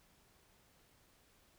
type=silence; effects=pink hiss -69 dBFS RMS until 1.58 s